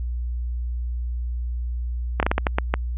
slowing click train, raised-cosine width 0.5 ms, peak -4 dBFS, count 8, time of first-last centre 2.2-2.74 s, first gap 28 ms, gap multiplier 1.33, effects added 60 Hz sine -24 dBFS peak until 2.97 s + resampled to 8000 Hz

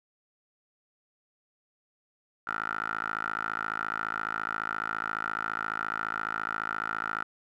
10% pulse tone with band-pass filter, 54.5 Hz, A1, 16 cents flat, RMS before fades -33 dBFS, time 2.47-7.23 s, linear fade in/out 5 ms, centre 1400 Hz, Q 7.3, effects none

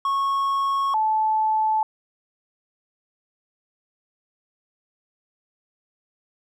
triangle / sine tone pair in turn, 1100 / 870.2 Hz, C#6 / A5, -14 / -19 cents, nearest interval major third, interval 405 cents, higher first, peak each -18 dBFS, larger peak neither, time 0.05-0.94 / 0.94-1.83 s, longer neither, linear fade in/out 2 ms, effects none

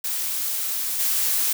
blue noise with level steps, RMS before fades -26 / -22 dBFS, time 0.04-1.53 s, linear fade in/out 5 ms, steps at 0.99 s, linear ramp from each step 10 ms, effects none

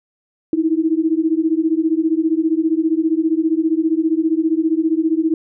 sine beating tone pair, 313.7 / 328.7 Hz, D#4 / E4, +14 / -5 cents, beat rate 15 Hz, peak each -17 dBFS, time 0.53-5.34 s, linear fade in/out 2 ms, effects none

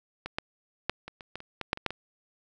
clicks, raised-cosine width 0.3 ms, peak -19 / -13 / -10 / -24 / -27 / -20 / -28 / -17 / -9 / -23 / -11 / -19 dBFS, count 12, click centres 0.26 / 0.385 / 0.896 / 1.08 / 1.208 / 1.356 / 1.404 / 1.613 / 1.731 / 1.774 / 1.863 / 1.906 s, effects none

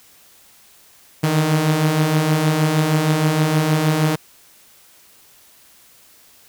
sawtooth beating tone pair, 150.1 / 156.5 Hz, D3 / D#3, +38 / +10 cents, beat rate 6.4 Hz, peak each -18 / -12 dBFS, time 1.23-4.16 s, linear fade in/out 10 ms, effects white hiss -50 dBFS RMS until 6.48 s

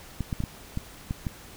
clicks, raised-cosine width 5 ms, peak -16 dBFS, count 7, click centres 0.207 / 0.328 / 0.404 / 0.438 / 0.774 / 1.109 / 1.268 s, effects pink hiss -47 dBFS RMS until 1.56 s

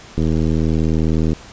click train, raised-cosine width 3 ms, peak -6 dBFS, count 93, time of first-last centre 0.18-1.331 s, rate 79.9 Hz, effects pink hiss -40 dBFS RMS until 1.52 s + resampled to 16000 Hz

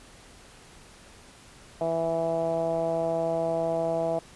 10% pulse tone with low-pass filter, 164.81 Hz, E3, in tune, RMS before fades -27 dBFS, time 1.81-4.19 s, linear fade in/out 2 ms, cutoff 670 Hz, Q 4.5, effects pink hiss -51 dBFS RMS until 4.35 s + resampled to 24000 Hz

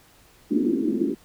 pink band-pass noise, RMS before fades -23 dBFS, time 0.5-1.15 s, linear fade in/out 20 ms, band 230 to 350 Hz, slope 48 dB/octave, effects pink hiss -55 dBFS RMS until 1.24 s

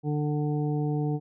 harmonic tone, 148.7 Hz, D3, 22 cents sharp, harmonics 1 / 2 / 3 / 5 / 6, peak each -26 / -31 / -34 / -39 / -50 dBFS, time 0.03-1.2 s, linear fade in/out 50 ms, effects none

